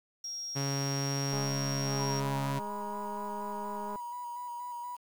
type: tone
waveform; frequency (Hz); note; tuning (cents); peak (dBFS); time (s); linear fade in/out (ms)
sine; 5600; F8; +4; -36; 0.24-2.2; 5
type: tone with pitch glide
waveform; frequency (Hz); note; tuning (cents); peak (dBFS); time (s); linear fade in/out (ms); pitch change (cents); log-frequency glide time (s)
sawtooth; 138.59 to 137.55; C#3 to C#3; 0 to -13; -27; 0.55-2.6; 20; -13; 1.39-1.89
type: click train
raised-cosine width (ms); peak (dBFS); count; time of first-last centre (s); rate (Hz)
1; -29; 545; 1.33-3.958; 207
type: tone with vibrato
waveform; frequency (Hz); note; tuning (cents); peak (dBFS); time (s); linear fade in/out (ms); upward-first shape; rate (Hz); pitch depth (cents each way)
sine; 967; B5; -37; -37; 1.98-4.97; 20; square; 4.2; 21
effects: 9-bit